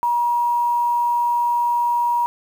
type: tone with quantisation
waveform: sine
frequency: 955 Hz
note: A#5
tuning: 42 cents sharp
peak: -16 dBFS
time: 0.03-2.26 s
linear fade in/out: 0 ms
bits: 7
effects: none